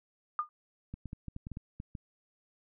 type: tone with exponential decay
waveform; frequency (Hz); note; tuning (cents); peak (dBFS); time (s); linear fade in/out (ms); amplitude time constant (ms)
sine; 1214; D#6; -43; -24; 0.39-0.49; 1; 21
type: clicks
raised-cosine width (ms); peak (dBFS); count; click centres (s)
5; -28; 10; 0.94 / 1.057 / 1.131 / 1.283 / 1.364 / 1.469 / 1.517 / 1.571 / 1.801 / 1.952
effects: none